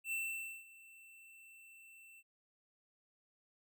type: tone with ADSR envelope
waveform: square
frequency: 2681 Hz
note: E7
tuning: 29 cents sharp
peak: -36 dBFS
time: 0.04-2.23 s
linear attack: 81 ms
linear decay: 520 ms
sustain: -21 dB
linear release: 42 ms
effects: none